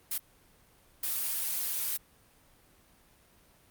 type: noise bursts at uneven times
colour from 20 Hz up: blue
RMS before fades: -32 dBFS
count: 2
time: 0.11-0.18 / 1.03-1.97 s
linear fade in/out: 5 ms
effects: pink hiss -62 dBFS RMS until 3.7 s + Opus 32 kbps